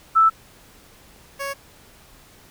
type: tone pair in turn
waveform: sine / 15% pulse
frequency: 1318.5 / 554.4 Hz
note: E6 / C#5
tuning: 0 / 0 cents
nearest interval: octave + minor third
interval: 1500 cents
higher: first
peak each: -11 / -20 dBFS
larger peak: first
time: 0.15-0.3 / 1.39-1.54 s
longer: neither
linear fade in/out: 20 ms
effects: pink hiss -50 dBFS RMS until 2.5 s